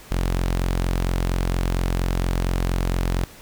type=tone; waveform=sawtooth; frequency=44.31 Hz; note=F1; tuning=26 cents sharp; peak=-16 dBFS; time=0.11-3.24 s; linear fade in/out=0 ms; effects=pink hiss -45 dBFS RMS until 3.41 s